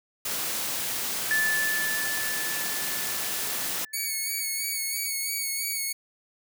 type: high-pass noise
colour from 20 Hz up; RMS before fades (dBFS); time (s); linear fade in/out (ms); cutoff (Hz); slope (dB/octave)
white; -30; 0.25-3.85; 5; 110; 12
type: tone with exponential decay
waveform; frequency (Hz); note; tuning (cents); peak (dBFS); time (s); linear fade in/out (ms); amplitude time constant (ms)
sine; 1745; A6; -15; -21; 1.31-5.04; 0; 810
type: tone with vibrato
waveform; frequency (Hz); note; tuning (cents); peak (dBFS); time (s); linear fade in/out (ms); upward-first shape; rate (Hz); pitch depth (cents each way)
5% pulse; 2227; C#7; +7; -18; 3.93-5.93; 10; sine; 3; 30
effects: none